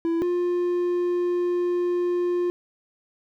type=tone pair in turn; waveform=triangle; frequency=333.3 / 353.1 Hz; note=E4 / F4; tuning=+19 / +19 cents; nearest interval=minor second; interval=100 cents; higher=second; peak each=-19 dBFS; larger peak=neither; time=0.05-0.22 / 0.22-2.5 s; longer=second; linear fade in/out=0 ms; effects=none